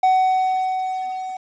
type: tone with level ramp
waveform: triangle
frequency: 750 Hz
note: F#5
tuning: 23 cents sharp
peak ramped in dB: -10 to -25 dBFS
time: 0.03-1.37 s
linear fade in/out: 5 ms
effects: resampled to 16000 Hz + 8-bit